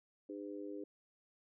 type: harmonic tone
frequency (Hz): 101.1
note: G#2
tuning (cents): -46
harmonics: 3 / 4 / 5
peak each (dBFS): -45 / -47 / -50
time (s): 0.29-0.84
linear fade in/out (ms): 5
effects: none